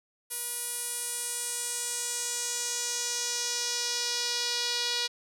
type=tone with band-pass filter sweep; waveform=sawtooth; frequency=482.3 Hz; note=B4; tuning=41 cents flat; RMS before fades=-32 dBFS; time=0.3-5.08 s; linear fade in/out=20 ms; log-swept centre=11000 to 4300 Hz; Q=2.4; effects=none